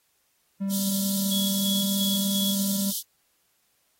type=tone with pitch glide; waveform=triangle; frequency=196 to 197.25 Hz; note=G3 to G3; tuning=0 to +11 cents; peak=-23 dBFS; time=0.6-2.92 s; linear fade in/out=20 ms; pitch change=+11 cents; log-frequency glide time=1.36-1.9 s
type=high-pass noise; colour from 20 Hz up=white; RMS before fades=-30 dBFS; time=0.69-3.03 s; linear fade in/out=50 ms; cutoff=3100 Hz; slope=96 dB/octave
type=tone with tremolo; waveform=sine; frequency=3360 Hz; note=G#7; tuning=19 cents sharp; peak=-27 dBFS; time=1.31-2.55 s; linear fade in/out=5 ms; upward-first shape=square; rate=2.9 Hz; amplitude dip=55%
effects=white hiss -69 dBFS RMS until 3.99 s + AAC 48 kbps